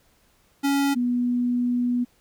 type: tone pair in turn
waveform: square / sine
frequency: 279.4 / 244.4 Hz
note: C#4 / B3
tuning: +14 / -18 cents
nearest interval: major second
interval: 232 cents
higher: first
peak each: -20 / -20 dBFS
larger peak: neither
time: 0.63-0.95 / 0.95-2.05 s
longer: second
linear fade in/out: 20 ms
effects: pink hiss -62 dBFS RMS until 2.2 s